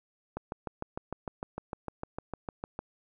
click train, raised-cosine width 1 ms, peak -21 dBFS, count 17, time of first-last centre 0.37-2.791 s, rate 6.61 Hz, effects none

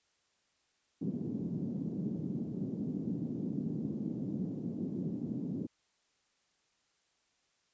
white band-pass noise, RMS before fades -37 dBFS, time 1.01-5.67 s, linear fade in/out 10 ms, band 150 to 270 Hz, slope 24 dB/octave, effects white hiss -75 dBFS RMS until 7.73 s + resampled to 16000 Hz

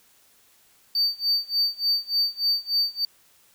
triangle tone with tremolo, 4600 Hz, D8, 37 cents flat, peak -17 dBFS, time 0.95-3.05 s, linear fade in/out 2 ms, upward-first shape sine, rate 3.4 Hz, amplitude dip 95%, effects white hiss -59 dBFS RMS until 3.54 s

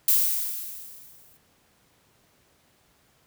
violet noise with exponential decay, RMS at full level -18 dBFS, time 0.08-1.37 s, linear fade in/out 2 ms, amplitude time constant 280 ms, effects pink hiss -63 dBFS RMS until 3.26 s + high-pass 60 Hz 12 dB/octave

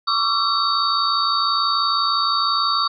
sine tone cluster, 1108 / 1168 / 1347 / 3743 / 4546 Hz, C#6 / D6 / E6 / A#7 / C#8, -1 / -10 / +37 / +6 / +43 cents, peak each -25 / -21 / -24 / -27 / -22 dBFS, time 0.07-2.88 s, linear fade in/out 10 ms, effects none

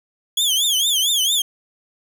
sawtooth tone with vibrato, 3300 Hz, G#7, 12 cents flat, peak -13 dBFS, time 0.37-1.42 s, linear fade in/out 5 ms, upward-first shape triangle, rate 4.4 Hz, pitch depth 190 cents each way, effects none

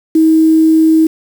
sine tone with quantisation, 319.1 Hz, D#4, 44 cents sharp, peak -5 dBFS, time 0.15-1.07 s, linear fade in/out 5 ms, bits 5, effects none

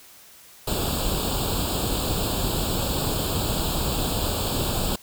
pink noise with comb filter, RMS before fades -25 dBFS, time 0.67-4.96 s, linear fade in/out 5 ms, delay 0.25 ms, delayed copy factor +1, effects white hiss -49 dBFS RMS until 5.02 s

